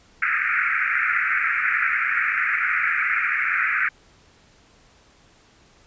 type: band-pass noise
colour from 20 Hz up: pink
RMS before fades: -22 dBFS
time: 0.22-3.89 s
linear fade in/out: 5 ms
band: 1300 to 2400 Hz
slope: 96 dB/octave
effects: pink hiss -55 dBFS RMS until 5.86 s + resampled to 16000 Hz